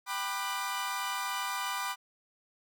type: chord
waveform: sawtooth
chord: G major seventh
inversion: none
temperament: equal with one note detuned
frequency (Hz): 784 / 987.8 / 1194.5 / 1480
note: G5 / B5 / D6 / F#6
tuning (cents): 0 / 0 / +29 / 0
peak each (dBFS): -37 / -32 / -33 / -38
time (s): 0.06-1.96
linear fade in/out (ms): 50
effects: none